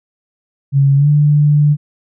sine tone with pitch glide, 138.59 to 147.68 Hz, C#3 to D3, 0 to +10 cents, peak -7 dBFS, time 0.72-1.77 s, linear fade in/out 50 ms, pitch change +110 cents, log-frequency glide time 0.96-1.08 s, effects none

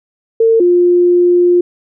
sine tone pair in turn, 452.7 / 353 Hz, A4 / F4, +49 / +19 cents, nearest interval major third, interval 430 cents, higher first, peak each -6 dBFS, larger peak neither, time 0.4-0.6 / 0.6-1.61 s, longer second, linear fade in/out 5 ms, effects none

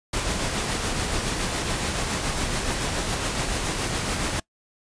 pink noise with tremolo, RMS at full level -25 dBFS, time 0.13-4.4 s, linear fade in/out 5 ms, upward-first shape sine, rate 7.1 Hz, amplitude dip 30%, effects noise-tail reverb RT60 0.1 s tail -23 dB re dry + resampled to 22050 Hz

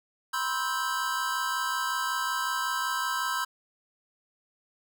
square chord, C major seventh, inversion third, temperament just, 981.1 / 1046.5 / 1308.1 / 1569.8 Hz, B5 / C6 / E6 / G6, -12 / 0 / -14 / +2 cents, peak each -35 / -34 / -34 / -33 dBFS, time 0.33-3.45 s, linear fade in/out 10 ms, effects none

